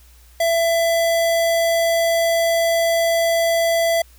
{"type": "tone", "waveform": "square", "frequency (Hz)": 668, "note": "E5", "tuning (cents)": 23, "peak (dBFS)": -16, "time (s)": [0.4, 4.02], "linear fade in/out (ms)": 5, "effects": ["added 60 Hz sine -46 dBFS peak until 4.18 s", "white hiss -53 dBFS RMS until 4.18 s"]}